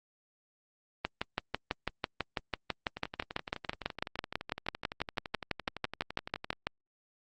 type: two click trains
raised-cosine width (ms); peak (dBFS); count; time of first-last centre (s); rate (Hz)
0.3; -22 / -14; 43 / 35; 2.97-6.529 / 1.05-6.67; 11.8 / 6.05
effects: Opus 32 kbps